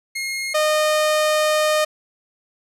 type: tone pair in turn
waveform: sawtooth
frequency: 2146 / 613.1 Hz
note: C7 / D#5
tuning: +43 / -26 cents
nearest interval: octave + minor seventh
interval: 2169 cents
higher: first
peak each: -20 / -12 dBFS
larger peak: second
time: 0.15-0.54 / 0.54-1.85 s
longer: second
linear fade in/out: 10 ms
effects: low-pass 12000 Hz 12 dB/octave